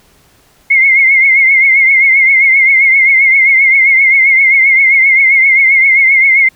sine tone with vibrato, 2137 Hz, C7, 36 cents sharp, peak -4 dBFS, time 0.7-6.49 s, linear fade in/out 10 ms, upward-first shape triangle, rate 7.6 Hz, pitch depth 74 cents each way, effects pink hiss -48 dBFS RMS until 6.55 s

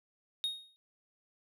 triangle tone with exponential decay, 3729 Hz, A#7, in tune, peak -27 dBFS, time 0.44-0.76 s, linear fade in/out 0 ms, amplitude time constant 68 ms, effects none

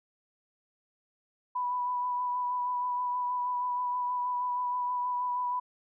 sine tone with vibrato, 987.8 Hz, B5, in tune, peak -28 dBFS, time 1.55-5.6 s, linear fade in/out 10 ms, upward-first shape sine, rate 6.3 Hz, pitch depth 17 cents each way, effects none

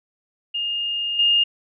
sine tone with level steps, 2831 Hz, F7, 23 cents sharp, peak -22 / -14 dBFS, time 0.54-1.44 s, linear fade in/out 10 ms, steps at 1.19 s, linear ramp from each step 2 ms, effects none

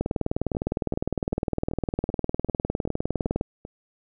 two click trains, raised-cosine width 2 ms, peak -11 / -22 dBFS, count 68 / 9, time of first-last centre 0.01-3.411 / 0.55-3.651 s, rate 19.7 / 2.58 Hz, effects none

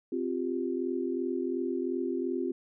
sine chord, C suspended fourth, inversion none, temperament equal, 261.6 / 349.2 / 392 Hz, C4 / F4 / G4, 0 / 0 / 0 cents, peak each -33 / -32 / -35 dBFS, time 0.12-2.52 s, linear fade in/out 5 ms, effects none

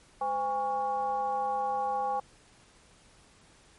sine tone with frequency modulation, 813 Hz, G#5, 37 cents flat, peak -27 dBFS, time 0.21-2.2 s, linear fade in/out 5 ms, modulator 301 Hz, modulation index 0.72, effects pink hiss -59 dBFS RMS until 3.78 s + MP3 48 kbps

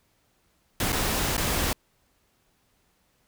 pink noise with dropouts, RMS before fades -26 dBFS, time 0.8-1.73 s, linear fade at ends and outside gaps 2 ms, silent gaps 0.922-0.927 / 1.368-1.378 s, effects pink hiss -68 dBFS RMS until 3.27 s

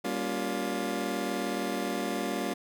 25% pulse chord, G half-diminished seventh, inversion none, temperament just, 196 / 235.2 / 282.2 / 352.8 Hz, G3 / Bb3 / Db4 / F4, 0 / +16 / +31 / +18 cents, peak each -32 dBFS, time 0.04-2.54 s, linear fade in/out 10 ms, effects none

